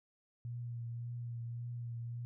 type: tone with vibrato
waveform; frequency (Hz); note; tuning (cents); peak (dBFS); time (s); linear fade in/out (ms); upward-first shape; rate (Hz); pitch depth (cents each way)
sine; 118.7; A#2; +32; -39; 0.45-2.25; 0; triangle; 1.8; 28
effects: none